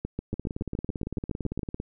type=two click trains; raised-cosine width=3 ms; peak=-19 / -17 dBFS; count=27 / 12; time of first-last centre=0.34-1.801 / 0.05-1.593 s; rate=17.8 / 7.13 Hz; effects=none